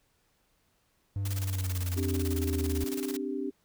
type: exponential sweep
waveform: triangle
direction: down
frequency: 99.5 to 78 Hz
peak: -27 dBFS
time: 1.16-2.84 s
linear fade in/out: 0 ms
type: noise with tremolo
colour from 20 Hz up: white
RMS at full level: -39 dBFS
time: 1.25-3.17 s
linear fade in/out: 5 ms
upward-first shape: square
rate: 18 Hz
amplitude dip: 75%
type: chord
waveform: sine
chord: C suspended second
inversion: none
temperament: equal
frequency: 261.6 / 293.7 / 392 Hz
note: C4 / D4 / G4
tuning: 0 / 0 / 0 cents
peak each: -35 dBFS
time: 1.96-3.51 s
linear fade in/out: 20 ms
effects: pink hiss -71 dBFS RMS until 3.64 s